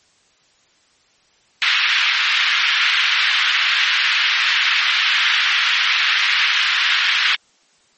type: band-pass noise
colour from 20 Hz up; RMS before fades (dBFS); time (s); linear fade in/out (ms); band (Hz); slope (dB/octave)
white; -17; 1.62-7.35; 0; 1400 to 3400; 24
effects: white hiss -57 dBFS RMS until 7.97 s + MP3 32 kbps